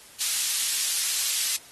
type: high-pass noise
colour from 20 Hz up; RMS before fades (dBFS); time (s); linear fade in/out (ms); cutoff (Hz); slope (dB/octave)
pink; -26; 0.2-1.57; 10; 4100; 12
effects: white hiss -49 dBFS RMS until 1.71 s + AAC 32 kbps